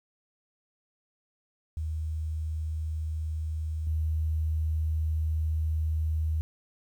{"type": "tone with level steps", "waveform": "sine", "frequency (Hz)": 78.6, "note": "D#2", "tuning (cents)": 18, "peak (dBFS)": [-29, -25], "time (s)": [1.77, 6.41], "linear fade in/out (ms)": 0, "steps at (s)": 3.87, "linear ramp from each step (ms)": 2, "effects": ["10-bit"]}